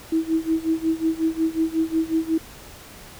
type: tone with tremolo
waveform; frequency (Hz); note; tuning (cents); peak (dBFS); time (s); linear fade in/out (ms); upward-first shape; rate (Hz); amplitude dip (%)
sine; 323.2; E4; -34; -16; 0.12-2.38; 5; sine; 5.5; 90
effects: pink hiss -43 dBFS RMS until 3.19 s